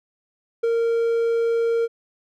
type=tone with ADSR envelope; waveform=triangle; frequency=462.2 Hz; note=A#4; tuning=15 cents flat; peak=-14 dBFS; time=0.63-1.88 s; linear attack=11 ms; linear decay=10 ms; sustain=-2 dB; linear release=37 ms; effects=none